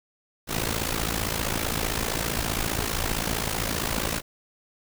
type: noise with amplitude modulation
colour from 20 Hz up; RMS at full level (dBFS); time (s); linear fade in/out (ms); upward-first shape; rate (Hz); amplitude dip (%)
pink; -24; 0.47-4.22; 50; sine; 55.3; 80
effects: none